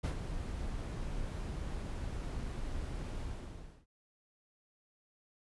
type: noise with ADSR envelope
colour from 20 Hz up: brown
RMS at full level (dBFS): -31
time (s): 0.03-3.86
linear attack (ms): 17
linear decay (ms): 100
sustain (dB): -8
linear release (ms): 690
effects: resampled to 24000 Hz